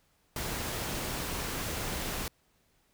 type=noise; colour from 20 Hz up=pink; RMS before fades=-35 dBFS; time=0.36-2.28 s; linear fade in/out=2 ms; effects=pink hiss -70 dBFS RMS until 2.93 s